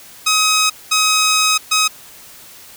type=tone bursts at uneven times; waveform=10% pulse; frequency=1267 Hz; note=D#6; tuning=31 cents sharp; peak=-4 dBFS; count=3; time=0.26-0.7 / 0.91-1.58 / 1.71-1.88 s; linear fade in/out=10 ms; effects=white hiss -40 dBFS RMS until 2.76 s